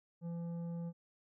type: tone with tanh clipping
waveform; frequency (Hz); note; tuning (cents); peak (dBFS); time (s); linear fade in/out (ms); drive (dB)
sine; 169.7; F3; -49; -40; 0.21-0.93; 50; 9
effects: none